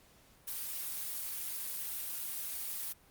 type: noise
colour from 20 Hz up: blue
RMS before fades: -39 dBFS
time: 0.47-2.93 s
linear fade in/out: 10 ms
effects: pink hiss -63 dBFS RMS until 3.1 s + Opus 48 kbps